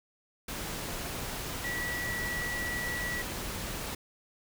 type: tone in noise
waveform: sine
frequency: 1942 Hz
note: B6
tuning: 30 cents flat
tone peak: -33 dBFS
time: 1.64-3.22 s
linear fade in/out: 5 ms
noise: pink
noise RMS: -37 dBFS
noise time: 0.48-3.95 s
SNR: +1 dB
effects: none